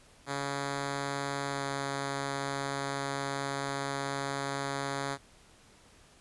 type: tone with pitch glide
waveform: 5% pulse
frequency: 140 to 138.79 Hz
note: C#3 to C#3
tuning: +18 to +2 cents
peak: -21 dBFS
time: 0.26-5.18 s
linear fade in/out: 50 ms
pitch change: -16 cents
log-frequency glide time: 1.48-1.65 s
effects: pink hiss -59 dBFS RMS until 6.2 s + resampled to 24000 Hz